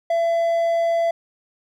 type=tone; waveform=triangle; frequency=672 Hz; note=E5; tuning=33 cents sharp; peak=-15 dBFS; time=0.1-1.11 s; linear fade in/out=5 ms; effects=none